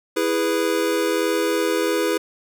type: chord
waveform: square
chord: E major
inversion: none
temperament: equal with one note detuned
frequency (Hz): 329.6 / 412.7 / 493.9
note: E4 / G#4 / B4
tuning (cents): 0 / -11 / 0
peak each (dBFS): -24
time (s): 0.16-2.18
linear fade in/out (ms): 10
effects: none